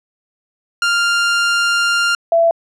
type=tone pair in turn; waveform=sawtooth / sine; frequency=1396.9 / 669.2 Hz; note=F6 / E5; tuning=0 / +26 cents; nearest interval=octave + minor second; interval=1274 cents; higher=first; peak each=-9 dBFS; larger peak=neither; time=0.82-2.15 / 2.32-2.51 s; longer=first; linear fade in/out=2 ms; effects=low-pass 7000 Hz 12 dB/octave